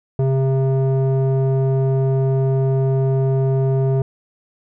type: tone with low-pass filter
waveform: square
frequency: 133.6 Hz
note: C3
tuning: 36 cents sharp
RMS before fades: -17 dBFS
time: 0.19-4.02 s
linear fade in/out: 2 ms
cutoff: 540 Hz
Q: 1.5
effects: none

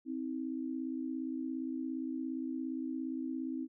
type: tone pair together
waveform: sine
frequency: 261.6 / 318.9 Hz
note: C4 / D#4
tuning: 0 / +43 cents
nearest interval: minor third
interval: 343 cents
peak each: -37 / -39 dBFS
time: 0.05-3.68 s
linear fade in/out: 50 ms
effects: none

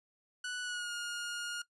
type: tone with pitch glide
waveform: sawtooth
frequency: 1480 to 1425.5 Hz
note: F#6 to F6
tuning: 0 to +35 cents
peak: -33 dBFS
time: 0.44-1.62 s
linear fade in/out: 5 ms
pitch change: -65 cents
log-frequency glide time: 0.62-0.92 s
effects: noise-tail reverb RT60 0.1 s tail -19 dB re dry + resampled to 24000 Hz

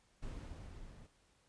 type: noise with level ramp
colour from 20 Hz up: brown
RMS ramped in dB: -44 to -55 dBFS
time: 0.22-1.07 s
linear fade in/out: 10 ms
effects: pink hiss -72 dBFS RMS until 1.48 s + resampled to 22050 Hz

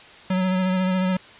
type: tone with vibrato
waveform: square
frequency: 185.7 Hz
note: F#3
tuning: 7 cents sharp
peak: -20 dBFS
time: 0.3-1.17 s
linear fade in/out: 5 ms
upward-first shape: sine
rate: 14 Hz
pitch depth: 23 cents each way
effects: white hiss -45 dBFS RMS until 1.39 s + resampled to 8000 Hz

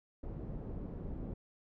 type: low-pass noise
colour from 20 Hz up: pink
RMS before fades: -42 dBFS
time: 0.23-1.34 s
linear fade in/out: 5 ms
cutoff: 380 Hz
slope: 12 dB/octave
effects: none

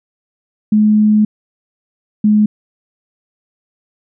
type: tone pair in turn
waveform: sine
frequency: 212.6 / 211.4 Hz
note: G#3 / G#3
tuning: +41 / +31 cents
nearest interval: unison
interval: 10 cents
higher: first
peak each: -7 / -7 dBFS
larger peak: neither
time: 0.72-1.25 / 2.24-2.46 s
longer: first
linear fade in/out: 5 ms
effects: none

